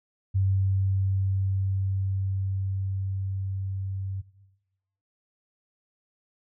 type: tone with level ramp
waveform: sine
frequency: 96.4 Hz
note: G2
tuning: 28 cents flat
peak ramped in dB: -20 to -29 dBFS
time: 0.34-4.22 s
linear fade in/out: 20 ms
effects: noise-tail reverb RT60 1.0 s tail -18 dB re dry